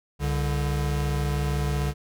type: tone pair together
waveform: square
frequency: 66.93 / 144.3 Hz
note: C2 / D3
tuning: +40 / -30 cents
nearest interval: octave + minor second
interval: 1330 cents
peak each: -27 dBFS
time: 0.19-1.94 s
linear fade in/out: 50 ms
effects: none